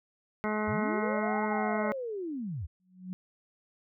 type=harmonic tone; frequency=213 Hz; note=G#3; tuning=44 cents sharp; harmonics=1 / 2 / 3 / 4 / 5 / 6 / 7 / 9 / 10; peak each=-32 / -35 / -37 / -38 / -39 / -40 / -40 / -42 / -42 dBFS; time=0.44-1.92 s; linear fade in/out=0 ms
type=linear two-way sweep; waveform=sine; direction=up then down; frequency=65.41 to 880 to 65.41 Hz; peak=-33 dBFS; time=0.67-2.67 s; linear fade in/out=20 ms; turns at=1.44 s
type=tone with exponential growth; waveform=sine; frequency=184.1 Hz; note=F#3; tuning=8 cents flat; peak=-32 dBFS; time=2.8-3.13 s; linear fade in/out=0 ms; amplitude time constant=70 ms
effects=none